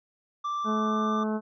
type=tone with pitch glide; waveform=triangle; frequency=1174.7 to 1184.9 Hz; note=D6 to D6; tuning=0 to +15 cents; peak=-26 dBFS; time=0.44-1.24 s; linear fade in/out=10 ms; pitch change=+15 cents; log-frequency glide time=0.77-0.98 s
type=harmonic tone; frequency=215.8 Hz; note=A3; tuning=33 cents flat; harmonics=1 / 2 / 3 / 4 / 5 / 6 / 7; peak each=-27 / -33 / -37 / -39 / -41 / -43 / -44 dBFS; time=0.64-1.41 s; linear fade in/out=50 ms
effects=resampled to 16000 Hz